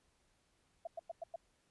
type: tone bursts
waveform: sine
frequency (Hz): 669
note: E5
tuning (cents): +25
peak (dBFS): -39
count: 5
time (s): 0.85-1.36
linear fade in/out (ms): 5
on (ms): 22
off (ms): 100
effects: pink hiss -75 dBFS RMS until 1.7 s + resampled to 24000 Hz